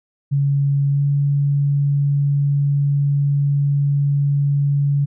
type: tone with pitch glide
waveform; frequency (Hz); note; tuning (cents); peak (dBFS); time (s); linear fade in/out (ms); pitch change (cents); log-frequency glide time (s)
sine; 140.5 to 142.05; C#3 to C#3; +24 to +43; -14; 0.31-5.06; 20; +19; 0.9-1.02
effects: none